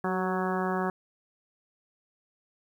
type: harmonic tone with a mistuned harmonic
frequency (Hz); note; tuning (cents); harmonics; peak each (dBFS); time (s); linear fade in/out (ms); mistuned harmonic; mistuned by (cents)
185.2; F#3; +2; 1 / 2 / 3 / 4 / 5 / 6 / 7 / 8 / 9; -31 / -32 / -38 / -34 / -37 / -36 / -39 / -41 / -39; 0.04-0.9; 2; 2; +23
effects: 10-bit